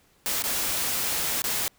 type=noise with dropouts; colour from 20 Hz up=white; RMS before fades=-27 dBFS; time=0.26-1.68 s; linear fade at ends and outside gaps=0 ms; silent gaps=0.422-0.439 / 1.419-1.441 s; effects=pink hiss -62 dBFS RMS until 1.78 s